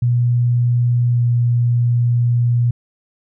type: tone with pitch glide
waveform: sine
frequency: 121.1 to 120.06 Hz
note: B2 to B2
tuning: -34 to -48 cents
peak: -12 dBFS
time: 0.02-2.71 s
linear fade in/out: 5 ms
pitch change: -14 cents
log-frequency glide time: 1.1-1.22 s
effects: none